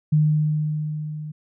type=tone with level ramp; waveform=sine; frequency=152.5 Hz; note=D#3; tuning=34 cents flat; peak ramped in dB=-13 to -30 dBFS; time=0.12-1.32 s; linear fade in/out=10 ms; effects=none